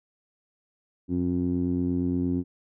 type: tone with low-pass filter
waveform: 15% pulse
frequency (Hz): 88.6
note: F2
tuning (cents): +25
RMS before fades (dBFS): -26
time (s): 1.08-2.44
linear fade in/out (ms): 50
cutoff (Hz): 290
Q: 3.3
effects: none